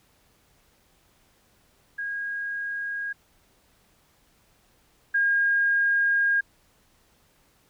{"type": "tone pair in turn", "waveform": "sine", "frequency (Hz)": [1635, 1622.8], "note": ["G#6", "G#6"], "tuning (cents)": [-28, -41], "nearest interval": "unison", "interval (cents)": 13, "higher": "first", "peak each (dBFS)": [-28, -19], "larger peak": "second", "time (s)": [[1.98, 3.13], [5.14, 6.41]], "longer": "second", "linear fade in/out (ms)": 10, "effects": ["pink hiss -63 dBFS RMS until 7.69 s"]}